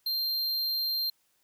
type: tone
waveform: square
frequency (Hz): 4175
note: C8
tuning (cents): -5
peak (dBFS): -28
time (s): 0.06-1.1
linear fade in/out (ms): 5
effects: white hiss -71 dBFS RMS until 1.43 s